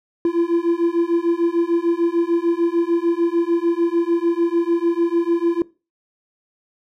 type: beating tone pair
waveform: triangle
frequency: 336.2 / 342.9 Hz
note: E4 / F4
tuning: +34 / -32 cents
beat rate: 6.7 Hz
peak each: -17 dBFS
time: 0.25-5.62 s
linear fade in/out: 2 ms
effects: noise-tail reverb RT60 0.3 s tail -21 dB re dry